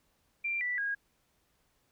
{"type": "tone with pitch steps", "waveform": "sine", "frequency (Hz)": [2368, 1968.4, 1636.2], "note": ["D7", "B6", "G#6"], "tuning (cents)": [14, -6, -26], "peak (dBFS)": -30, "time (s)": [0.44, 0.95], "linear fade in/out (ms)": 10, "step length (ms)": 170, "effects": ["pink hiss -73 dBFS RMS until 1.91 s"]}